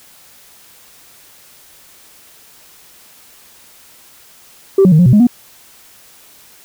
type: tone with pitch steps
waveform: sine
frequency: 388.7 / 184.7 / 155.4 / 177.5 / 124.7 / 208.8 / 242.6 Hz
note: G4 / F#3 / D#3 / F3 / B2 / G#3 / B3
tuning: -15 / -3 / -2 / +28 / +17 / +10 / -31 cents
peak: -3 dBFS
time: 4.78-5.27 s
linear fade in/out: 5 ms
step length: 70 ms
effects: tanh soft clip ceiling -2 dBFS + white hiss -44 dBFS RMS until 6.64 s

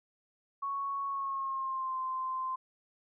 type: tone with pitch glide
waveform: sine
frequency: 1108.7 to 1040.4 Hz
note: C#6 to C6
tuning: 0 to -10 cents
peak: -32 dBFS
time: 0.62-2.56 s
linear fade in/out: 10 ms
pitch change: -110 cents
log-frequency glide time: 1.07-1.98 s
effects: none

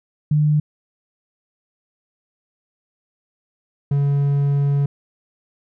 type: tone pair in turn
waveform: sine / triangle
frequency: 150.1 / 141.55 Hz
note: D3 / C#3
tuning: +38 / +37 cents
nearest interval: minor second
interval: 101 cents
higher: first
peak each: -13 dBFS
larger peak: neither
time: 0.31-0.6 / 3.91-4.86 s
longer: second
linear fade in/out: 5 ms
effects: none

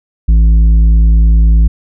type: tone with tanh clipping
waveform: sine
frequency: 54.8 Hz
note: A1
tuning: 6 cents flat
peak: -5 dBFS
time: 0.28-1.68 s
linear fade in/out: 10 ms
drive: 7 dB
effects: none

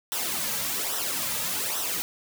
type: noise with flanger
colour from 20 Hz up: white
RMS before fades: -29 dBFS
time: 0.12-2.02 s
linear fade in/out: 0 ms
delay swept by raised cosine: 0.43 to 2.83 ms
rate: 1.2 Hz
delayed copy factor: -0.7
effects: none

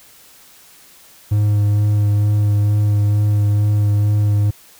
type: tone with vibrato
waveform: triangle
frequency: 103.83 Hz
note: G#2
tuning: in tune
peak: -10 dBFS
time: 1.31-4.51 s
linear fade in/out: 10 ms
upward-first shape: sine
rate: 2.2 Hz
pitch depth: 14 cents each way
effects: white hiss -46 dBFS RMS until 4.79 s

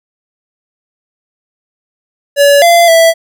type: tone with pitch steps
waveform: square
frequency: 569 / 685 / 660 Hz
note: C#5 / F5 / E5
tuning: +45 / -34 / +2 cents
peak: -4 dBFS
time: 2.36-3.14 s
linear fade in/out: 50 ms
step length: 260 ms
effects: none

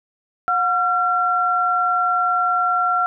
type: tone pair together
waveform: sine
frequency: 724.5 / 1365 Hz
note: F#5 / F6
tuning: -37 / -40 cents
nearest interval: major seventh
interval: 1097 cents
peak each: -21 / -17 dBFS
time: 0.48-3.06 s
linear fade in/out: 0 ms
effects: none

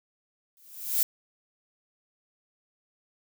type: noise with exponential growth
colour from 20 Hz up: violet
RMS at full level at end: -21 dBFS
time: 0.57-1.03 s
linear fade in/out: 0 ms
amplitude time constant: 100 ms
effects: none

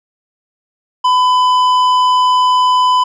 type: tone with tanh clipping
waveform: triangle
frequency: 1004 Hz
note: B5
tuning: 28 cents sharp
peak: -10 dBFS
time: 1.04-3.04 s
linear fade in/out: 10 ms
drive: 14 dB
effects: none

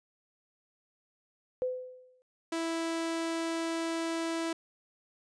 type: tone with exponential decay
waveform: sine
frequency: 507 Hz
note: B4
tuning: 45 cents sharp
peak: -26 dBFS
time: 1.62-2.22 s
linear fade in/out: 0 ms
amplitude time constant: 130 ms
type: tone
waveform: sawtooth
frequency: 329.6 Hz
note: E4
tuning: in tune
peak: -27 dBFS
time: 2.52-4.53 s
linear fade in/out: 5 ms
effects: resampled to 22050 Hz

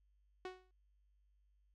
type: tone with exponential decay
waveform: sawtooth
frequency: 369.9 Hz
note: F#4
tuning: in tune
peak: -37 dBFS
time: 0.45-0.71 s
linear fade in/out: 2 ms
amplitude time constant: 55 ms
effects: added 50 Hz sine -70 dBFS peak until 1.74 s + low-pass 4000 Hz 12 dB/octave

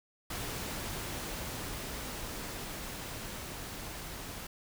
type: noise with level ramp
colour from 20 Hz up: pink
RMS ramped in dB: -38 to -43 dBFS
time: 0.3-4.47 s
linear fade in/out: 5 ms
effects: none

